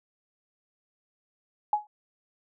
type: tone with exponential decay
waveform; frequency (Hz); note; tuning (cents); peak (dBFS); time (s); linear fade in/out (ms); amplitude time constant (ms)
sine; 840; G#5; +19; -17; 1.73-1.87; 2; 29
effects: none